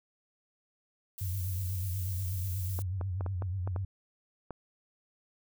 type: noise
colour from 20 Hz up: violet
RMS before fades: -43 dBFS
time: 1.18-2.82 s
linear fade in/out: 0 ms
type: tone with vibrato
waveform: sine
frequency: 92.9 Hz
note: F#2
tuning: 7 cents sharp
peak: -31 dBFS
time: 1.21-3.85 s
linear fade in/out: 5 ms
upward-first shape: sine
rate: 8.2 Hz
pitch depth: 100 cents each way
type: clicks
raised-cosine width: 1 ms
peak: -25 dBFS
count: 8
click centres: 2.79 / 3.012 / 3.209 / 3.263 / 3.422 / 3.675 / 3.762 / 4.507 s
effects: none